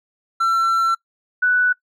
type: tone pair in turn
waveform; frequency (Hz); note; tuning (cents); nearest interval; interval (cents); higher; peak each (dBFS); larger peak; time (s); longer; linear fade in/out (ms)
triangle / sine; 1348 / 1484.6; E6 / F#6; +38 / +5; major second; 167; second; -13 / -13; neither; 0.4-0.95 / 1.42-1.73; first; 10
effects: noise-tail reverb RT60 0.1 s tail -22 dB re dry